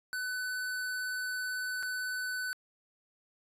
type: tone with dropouts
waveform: square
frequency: 1503 Hz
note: F#6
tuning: 27 cents sharp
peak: -34 dBFS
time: 0.13-2.53 s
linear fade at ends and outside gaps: 0 ms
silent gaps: 1.827-1.831 s
effects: resampled to 32000 Hz